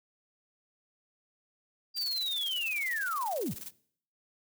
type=linear sweep; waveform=sine; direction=down; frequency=4787 to 46 Hz; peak=-30 dBFS; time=1.94-3.55 s; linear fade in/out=50 ms
type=noise with tremolo; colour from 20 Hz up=blue; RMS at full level=-41 dBFS; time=1.96-3.71 s; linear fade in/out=10 ms; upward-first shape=square; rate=20 Hz; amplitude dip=70%
effects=noise-tail reverb RT60 0.6 s tail -20 dB re dry